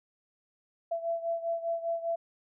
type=beating tone pair; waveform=sine; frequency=669 / 674 Hz; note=E5 / E5; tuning=+25 / +38 cents; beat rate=5 Hz; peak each=-31 / -35 dBFS; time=0.91-2.16 s; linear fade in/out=10 ms; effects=none